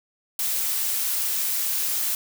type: noise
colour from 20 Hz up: blue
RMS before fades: -25 dBFS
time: 0.39-2.15 s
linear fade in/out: 2 ms
effects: none